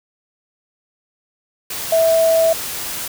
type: tone in noise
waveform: sine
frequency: 654 Hz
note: E5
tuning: 14 cents flat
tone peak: -11 dBFS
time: 1.92-2.53 s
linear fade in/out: 5 ms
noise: white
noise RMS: -26 dBFS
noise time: 1.7-3.08 s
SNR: +12 dB
effects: none